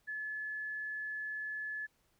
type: tone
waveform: sine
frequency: 1719 Hz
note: A6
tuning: 41 cents flat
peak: -37 dBFS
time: 0.07-1.87 s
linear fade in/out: 20 ms
effects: pink hiss -74 dBFS RMS until 2.19 s